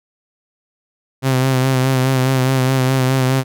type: tone with vibrato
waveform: sawtooth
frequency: 130.81 Hz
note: C3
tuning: in tune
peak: -9 dBFS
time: 1.22-3.44 s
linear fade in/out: 50 ms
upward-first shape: sine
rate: 4.8 Hz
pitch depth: 37 cents each way
effects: none